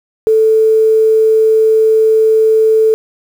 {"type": "tone with quantisation", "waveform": "sine", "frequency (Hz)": 440, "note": "A4", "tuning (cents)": 0, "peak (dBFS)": -6, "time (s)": [0.27, 2.94], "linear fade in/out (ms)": 0, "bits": 6, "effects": []}